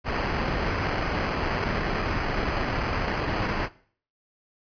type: noise with sample-and-hold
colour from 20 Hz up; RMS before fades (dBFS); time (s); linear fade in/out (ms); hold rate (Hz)
pink; -27; 0.04-3.69; 50; 3675
effects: noise-tail reverb RT60 0.5 s tail -19 dB re dry + resampled to 11025 Hz